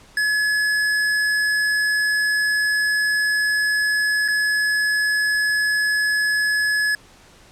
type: tone with dropouts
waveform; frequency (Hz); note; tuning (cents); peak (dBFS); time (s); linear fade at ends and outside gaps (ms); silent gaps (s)
square; 1700; G#6; +40; -18; 0.17-6.95; 2; 4.28-4.284
effects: pink hiss -49 dBFS RMS until 7.51 s + low-pass 9000 Hz 12 dB/octave